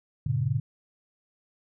sine chord, G diminished, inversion none, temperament just, 98 / 117.6 / 141.12 Hz, G2 / Bb2 / Db3, 0 / +16 / +31 cents, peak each -32 / -27 / -27 dBFS, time 0.26-0.6 s, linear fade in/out 5 ms, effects none

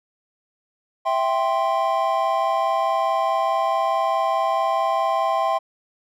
triangle chord, C major, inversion first, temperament equal, 659.3 / 784 / 1046.5 Hz, E5 / G5 / C6, 0 / 0 / 0 cents, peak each -21 dBFS, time 1.05-5.59 s, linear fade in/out 20 ms, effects none

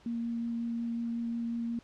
sine tone with vibrato, 233.1 Hz, A#3, in tune, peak -31 dBFS, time 0.06-1.79 s, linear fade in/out 2 ms, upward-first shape sine, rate 5.5 Hz, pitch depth 8 cents each way, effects pink hiss -60 dBFS RMS until 1.83 s + low-pass 5000 Hz 12 dB/octave

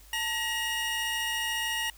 45% pulse tone cluster, 891 / 1900 / 2857 Hz, A5 / A#6 / F7, +22 / +33 / +39 cents, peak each -37 / -32 / -32 dBFS, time 0.13-1.9 s, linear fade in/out 2 ms, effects added 50 Hz sine -52 dBFS peak until 1.97 s + white hiss -56 dBFS RMS until 1.97 s

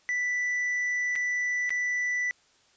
triangle tone with dropouts, 1975.5 Hz, B6, in tune, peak -24 dBFS, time 0.09-2.31 s, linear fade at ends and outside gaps 0 ms, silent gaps 1.155-1.16 / 1.694-1.705 s, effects white hiss -63 dBFS RMS until 2.76 s + resampled to 16000 Hz

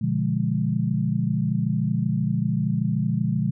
sine chord, B diminished seventh, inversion none, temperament equal with one note detuned, 121.56 / 146.83 / 174.61 / 207.7 Hz, B2 / D3 / F3 / Ab3, -27 / 0 / 0 / 0 cents, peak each -26 dBFS, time 0.01-3.51 s, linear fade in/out 10 ms, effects none

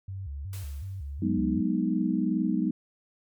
sine tone with vibrato, 82.41 Hz, E2, in tune, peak -33 dBFS, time 0.08-1.61 s, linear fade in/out 5 ms, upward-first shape square, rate 2.7 Hz, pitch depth 270 cents each way
white noise with exponential decay, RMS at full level -44 dBFS, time 0.53-1.27 s, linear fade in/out 1 ms, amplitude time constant 160 ms
sine chord, G# minor seventh, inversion third, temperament equal, 185 / 207.7 / 246.9 / 311.1 Hz, F#3 / G#3 / B3 / D#4, 0 / 0 / 0 / 0 cents, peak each -29 dBFS, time 1.22-2.71 s, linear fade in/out 5 ms
effects MP3 96 kbps

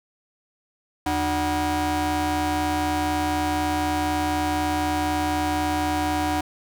30% pulse ring-modulated tone, 222 Hz, A3, 16 cents sharp, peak -16 dBFS, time 1.06-6.41 s, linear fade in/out 5 ms, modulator 523 Hz, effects none

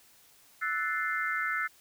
sine chord, F# half-diminished seventh, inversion third, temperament equal, 1318.5 / 1480 / 1760 / 2093 Hz, E6 / F#6 / A6 / C7, 0 / 0 / 0 / 0 cents, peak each -34 dBFS, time 0.61-1.68 s, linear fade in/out 20 ms, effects white hiss -60 dBFS RMS until 1.8 s

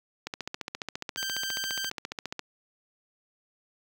click train, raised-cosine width 0.2 ms, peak -16 dBFS, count 32, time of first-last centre 0.27-2.393 s, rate 14.6 Hz
15% pulse tone, 1568 Hz, G6, in tune, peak -24 dBFS, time 1.17-1.9 s, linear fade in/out 10 ms
effects high-pass 100 Hz 12 dB/octave + 8-bit

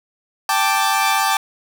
sawtooth chord, G suspended second, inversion none, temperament equal, 784 / 880 / 1174.7 Hz, G5 / A5 / D6, 0 / 0 / 0 cents, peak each -16 dBFS, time 0.49-1.37 s, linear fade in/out 2 ms, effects none

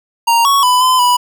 square tone with pitch steps, 931 / 1113 / 997 / 1020 / 983 Hz, A#5 / C#6 / B5 / C6 / B5, -2 / +7 / +16 / -44 / -8 cents, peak -9 dBFS, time 0.27-1.17 s, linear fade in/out 10 ms, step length 180 ms, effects none

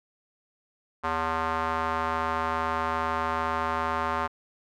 square tone with band-pass filter, 81.2 Hz, E2, 26 cents flat, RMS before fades -28 dBFS, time 1.03-4.28 s, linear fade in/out 20 ms, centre 1100 Hz, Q 2.5, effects none

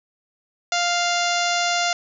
harmonic tone, 698.5 Hz, F5, in tune, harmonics 1 / 2 / 3 / 4 / 5 / 6 / 7 / 8 / 9 / 10, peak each -23 / -26 / -28 / -29 / -30 / -31 / -31 / -32 / -33 / -33 dBFS, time 0.72-1.93 s, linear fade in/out 2 ms, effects none

